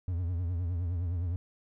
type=tone with vibrato; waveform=triangle; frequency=87.31 Hz; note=F2; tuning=in tune; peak=-27 dBFS; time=0.08-1.36 s; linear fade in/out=0 ms; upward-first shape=triangle; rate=9.7 Hz; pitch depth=120 cents each way; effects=none